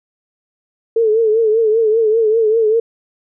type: tone with vibrato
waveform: sine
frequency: 442.6 Hz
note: A4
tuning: 10 cents sharp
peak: -10 dBFS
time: 0.96-2.8 s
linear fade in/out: 5 ms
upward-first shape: triangle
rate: 5.1 Hz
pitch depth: 88 cents each way
effects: none